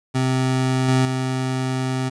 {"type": "tone with level steps", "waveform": "25% pulse", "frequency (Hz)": 130, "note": "C3", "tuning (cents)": -11, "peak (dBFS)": [-14, -11, -17], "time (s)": [0.14, 2.1], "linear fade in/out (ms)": 20, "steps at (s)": [0.88, 1.05], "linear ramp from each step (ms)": 5, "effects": ["resampled to 22050 Hz", "8-bit"]}